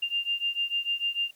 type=beating tone pair; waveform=sine; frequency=2794 / 2800.7 Hz; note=F7 / F7; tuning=0 / +4 cents; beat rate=6.7 Hz; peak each=-29 / -30 dBFS; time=0.02-1.31 s; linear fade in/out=10 ms; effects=white hiss -62 dBFS RMS until 1.35 s